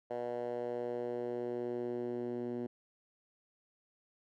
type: tone with band-pass filter sweep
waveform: 10% pulse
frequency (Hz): 121.1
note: B2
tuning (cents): -34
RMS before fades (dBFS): -38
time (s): 0.1-2.67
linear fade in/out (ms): 10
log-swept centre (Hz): 590 to 290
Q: 2.4
effects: none